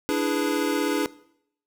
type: chord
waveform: square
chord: E dominant seventh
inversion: third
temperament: equal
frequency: 293.7 / 329.6 / 415.3 / 493.9 Hz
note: D4 / E4 / G#4 / B4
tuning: 0 / 0 / 0 / 0 cents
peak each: -26 / -30 / -29 / -31 dBFS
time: 0.09-1.06 s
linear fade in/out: 0 ms
effects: noise-tail reverb RT60 0.7 s tail -20 dB re dry